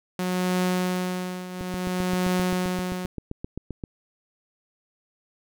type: tone with tremolo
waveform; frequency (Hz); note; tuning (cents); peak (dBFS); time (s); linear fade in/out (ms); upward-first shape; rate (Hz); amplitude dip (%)
sawtooth; 182.2; F#3; -26; -17; 0.19-3.06; 2; triangle; 0.58; 80
type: click train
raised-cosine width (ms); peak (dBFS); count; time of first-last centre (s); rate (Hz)
3; -19; 18; 1.61-3.838; 7.63
effects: none